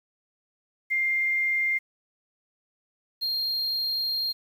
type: tone pair in turn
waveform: sine / triangle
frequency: 2106 / 4212 Hz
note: C7 / C8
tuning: +11 / +11 cents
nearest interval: octave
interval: 1200 cents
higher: second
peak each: -22 / -24 dBFS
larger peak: first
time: 0.9-1.79 / 3.21-4.33 s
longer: second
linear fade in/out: 20 ms
effects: 9-bit